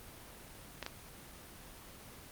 clicks, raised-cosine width 0.2 ms, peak -21 dBFS, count 2, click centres 0.827 / 0.864 s, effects pink hiss -52 dBFS RMS until 2.31 s + Opus 24 kbps

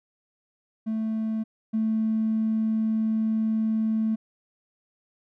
triangle tone pair in turn, 220.3 / 220.3 Hz, A3 / A3, +2 / +2 cents, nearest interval unison, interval 0 cents, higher neither, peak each -22 / -18 dBFS, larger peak second, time 0.86-1.44 / 1.73-4.16 s, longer second, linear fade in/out 20 ms, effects tanh soft clip ceiling -19 dBFS

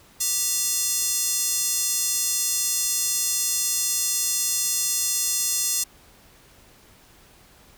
square tone with high-pass filter, 392 Hz, G4, in tune, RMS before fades -24 dBFS, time 0.2-5.84 s, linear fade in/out 10 ms, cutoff 6700 Hz, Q 1.7, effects pink hiss -53 dBFS RMS until 7.77 s

